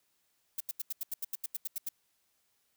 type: noise bursts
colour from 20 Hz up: violet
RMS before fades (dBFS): -35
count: 13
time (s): 0.58-1.889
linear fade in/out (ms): 5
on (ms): 25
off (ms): 82
effects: white hiss -75 dBFS RMS until 2.76 s